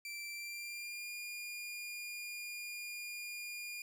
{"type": "tone with pitch glide", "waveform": "sawtooth", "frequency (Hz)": [2344, 2422], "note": ["D7", "D#7"], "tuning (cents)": [-4, -47], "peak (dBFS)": -39, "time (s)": [0.05, 3.82], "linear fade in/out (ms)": 2, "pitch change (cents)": 57, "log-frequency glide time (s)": [0.31, 1.11], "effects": []}